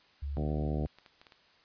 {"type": "tone", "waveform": "sine", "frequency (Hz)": 70.7, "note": "C#2", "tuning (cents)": 35, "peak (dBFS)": -33, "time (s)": [0.22, 0.87], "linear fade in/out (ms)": 10}
{"type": "harmonic tone", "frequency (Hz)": 74.9, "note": "D2", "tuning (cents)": 35, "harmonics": [2, 3, 4, 5, 6, 7, 8, 9, 10], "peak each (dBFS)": [-34, -38, -40, -42, -44, -45, -46, -47, -48], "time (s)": [0.37, 0.86], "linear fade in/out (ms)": 0}
{"type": "clicks", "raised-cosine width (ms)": 0.2, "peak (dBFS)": -35, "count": 5, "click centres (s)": [0.986, 1.062, 1.215, 1.268, 1.322]}
{"effects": ["white hiss -63 dBFS RMS until 1.64 s", "resampled to 11025 Hz"]}